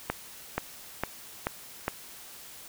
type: accelerating click train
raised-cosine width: 0.5 ms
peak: -12 dBFS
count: 5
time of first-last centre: 0.1-1.881 s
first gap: 480 ms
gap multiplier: 0.95
effects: white hiss -47 dBFS RMS until 2.68 s